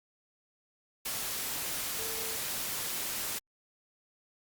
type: tone in noise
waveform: sine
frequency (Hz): 447.3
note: A4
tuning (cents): +28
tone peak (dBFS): -44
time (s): 1.98-2.37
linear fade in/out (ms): 10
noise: white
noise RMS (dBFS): -35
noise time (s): 1.05-3.39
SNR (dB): -12
effects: Opus 48 kbps